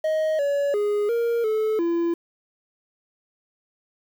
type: tone with pitch steps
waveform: triangle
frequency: 627 / 568 / 414.2 / 467.9 / 433.7 / 338.6 Hz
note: D#5 / C#5 / G#4 / A#4 / A4 / E4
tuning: +13 / +42 / -5 / +6 / -25 / +46 cents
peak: -18 dBFS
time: 0.04-2.14 s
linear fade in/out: 5 ms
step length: 350 ms
effects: 8-bit